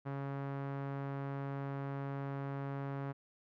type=tone with low-pass filter; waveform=sawtooth; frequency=138.59 Hz; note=C#3; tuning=in tune; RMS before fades=-40 dBFS; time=0.05-3.13 s; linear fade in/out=20 ms; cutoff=1400 Hz; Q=1.1; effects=none